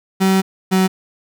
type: tone pair in turn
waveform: 35% pulse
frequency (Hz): 190.8 / 187.96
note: G3 / F#3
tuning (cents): -47 / +28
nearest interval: unison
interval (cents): 25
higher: first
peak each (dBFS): -10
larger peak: neither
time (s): 0.2-0.42 / 0.71-0.88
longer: first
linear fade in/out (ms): 20
effects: none